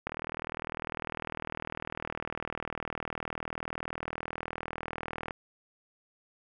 click train, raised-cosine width 0.5 ms, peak -19 dBFS, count 210, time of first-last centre 0.07-5.308 s, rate 39.9 Hz, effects none

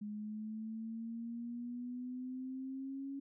sine exponential sweep, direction up, 207.7 to 277.2 Hz, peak -40 dBFS, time 0.01-3.2 s, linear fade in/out 10 ms, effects none

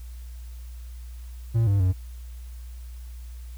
triangle tone with pitch steps, 114.4 / 99.5 / 92.3 Hz, A#2 / G2 / F#2, -32 / +26 / -4 cents, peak -16 dBFS, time 1.54-1.93 s, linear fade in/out 20 ms, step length 130 ms, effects added 60 Hz sine -36 dBFS peak until 3.57 s + white hiss -56 dBFS RMS until 3.57 s

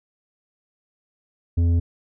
sine tone with tanh clipping, 85.2 Hz, F2, 42 cents flat, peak -17 dBFS, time 1.57-1.8 s, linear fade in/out 10 ms, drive 8 dB, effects none

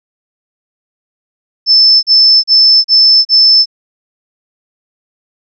sine tone bursts, 5274 Hz, E8, in tune, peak -3 dBFS, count 5, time 1.66-3.658 s, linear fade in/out 50 ms, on 370 ms, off 37 ms, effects none

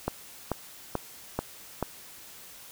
click train, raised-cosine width 1 ms, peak -13 dBFS, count 5, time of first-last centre 0.08-1.827 s, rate 2.29 Hz, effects white hiss -48 dBFS RMS until 2.71 s

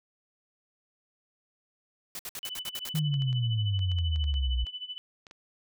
white noise bursts, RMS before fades -38 dBFS, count 9, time 2.15-2.992 s, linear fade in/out 2 ms, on 42 ms, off 58 ms
sine tone with tremolo, 2992 Hz, F#7, 19 cents sharp, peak -33 dBFS, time 2.43-4.98 s, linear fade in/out 0 ms, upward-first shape sine, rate 13 Hz, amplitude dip 85%
sine exponential sweep, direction down, 158.6 to 58.27 Hz, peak -25 dBFS, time 2.94-4.65 s, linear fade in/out 10 ms
clicks, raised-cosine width 0.2 ms, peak -31 dBFS, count 12, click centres 3.141 / 3.221 / 3.329 / 3.792 / 3.917 / 3.987 / 4.16 / 4.241 / 4.341 / 4.668 / 5.268 / 5.311 s
effects none

